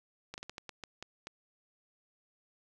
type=slowing click train; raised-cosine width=0.2 ms; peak=-25 dBFS; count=9; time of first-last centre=0.34-1.27 s; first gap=39 ms; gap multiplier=1.3; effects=none